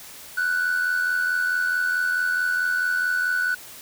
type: tone with amplitude modulation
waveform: triangle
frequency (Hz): 1485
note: F#6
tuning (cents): +6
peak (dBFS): -15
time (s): 0.37-3.55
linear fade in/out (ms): 10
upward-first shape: sine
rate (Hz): 84.6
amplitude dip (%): 60
effects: tanh soft clip ceiling -14 dBFS + white hiss -42 dBFS RMS until 3.81 s